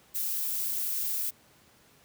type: noise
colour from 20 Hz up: violet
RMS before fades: -31 dBFS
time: 0.14-1.31 s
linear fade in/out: 20 ms
effects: pink hiss -60 dBFS RMS until 2.04 s + high-pass 80 Hz 12 dB/octave